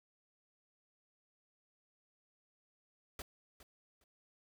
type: noise with echo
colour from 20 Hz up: pink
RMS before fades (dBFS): -45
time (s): 3.19-3.22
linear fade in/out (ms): 2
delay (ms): 410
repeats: 2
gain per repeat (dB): -14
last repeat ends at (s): 4.04
effects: none